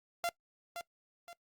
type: tone with echo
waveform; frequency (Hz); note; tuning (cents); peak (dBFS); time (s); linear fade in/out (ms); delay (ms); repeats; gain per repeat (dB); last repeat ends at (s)
sawtooth; 689; F5; -24; -28; 0.24-0.29; 0; 520; 2; -8; 1.33
effects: noise-tail reverb RT60 0.1 s tail -21 dB re dry + Opus 48 kbps